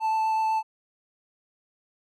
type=tone with vibrato; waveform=triangle; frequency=880 Hz; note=A5; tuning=in tune; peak=-20 dBFS; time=0-0.63 s; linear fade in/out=50 ms; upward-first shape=triangle; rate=8 Hz; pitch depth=9 cents each way; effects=none